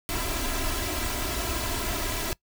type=noise with comb filter; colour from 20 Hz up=pink; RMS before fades=-29 dBFS; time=0.09-2.33 s; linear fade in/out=0 ms; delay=3 ms; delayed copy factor=+0.75; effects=noise-tail reverb RT60 0.1 s tail -22 dB re dry